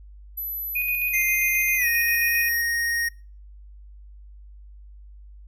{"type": "tone", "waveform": "sine", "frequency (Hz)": 11980, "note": "F#9", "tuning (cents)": 20, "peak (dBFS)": -27, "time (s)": [0.37, 2.62], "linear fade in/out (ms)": 10}
{"type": "tone with tremolo", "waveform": "sine", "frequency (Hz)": 2476, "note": "D#7", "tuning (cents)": -9, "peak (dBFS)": -22, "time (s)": [0.75, 2.49], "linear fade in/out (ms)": 10, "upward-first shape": "square", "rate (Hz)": 7.5, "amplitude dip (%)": 35}
{"type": "tone with pitch glide", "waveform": "square", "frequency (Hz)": [2093, 1864.7], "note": ["C7", "A#6"], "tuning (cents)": [0, 0], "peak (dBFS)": -23, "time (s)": [1.13, 3.09], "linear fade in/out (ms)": 10, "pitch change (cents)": -200, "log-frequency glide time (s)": [1.76, 1.87]}
{"effects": ["noise-tail reverb RT60 0.4 s tail -25 dB re dry", "added 50 Hz sine -42 dBFS peak until 5.47 s"]}